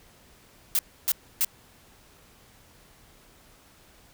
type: noise bursts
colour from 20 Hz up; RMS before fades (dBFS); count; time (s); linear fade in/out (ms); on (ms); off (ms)
blue; -23; 3; 0.75-1.447; 0; 39; 290
effects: pink hiss -56 dBFS RMS until 4.13 s